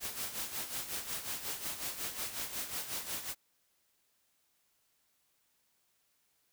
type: noise with tremolo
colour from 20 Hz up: white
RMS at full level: -37 dBFS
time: 0-3.35 s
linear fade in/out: 50 ms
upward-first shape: sine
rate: 5.5 Hz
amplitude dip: 65%
effects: white hiss -75 dBFS RMS until 6.52 s